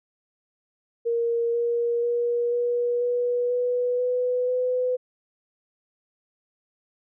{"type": "tone with pitch steps", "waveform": "sine", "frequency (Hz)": [467.3, 472.2, 477.1, 482.1, 487.1, 492.2, 497.4, 502.6], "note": ["A#4", "A#4", "A#4", "B4", "B4", "B4", "B4", "B4"], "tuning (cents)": [4, 22, 40, -42, -24, -6, 12, 30], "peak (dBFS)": -21, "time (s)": [1.05, 4.97], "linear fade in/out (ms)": 20, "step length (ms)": 490, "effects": []}